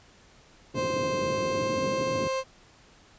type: band-pass noise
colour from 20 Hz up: white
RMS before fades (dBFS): -34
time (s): 0.74-2.28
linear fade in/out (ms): 5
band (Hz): 100 to 400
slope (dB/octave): 24
type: tone with pitch glide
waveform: 30% pulse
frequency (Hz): 523.3 to 527.5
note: C5 to C5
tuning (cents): 0 to +14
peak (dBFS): -24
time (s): 0.74-2.44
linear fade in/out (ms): 50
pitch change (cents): +14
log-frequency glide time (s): 1.13-1.77
effects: pink hiss -56 dBFS RMS until 3.18 s + resampled to 16000 Hz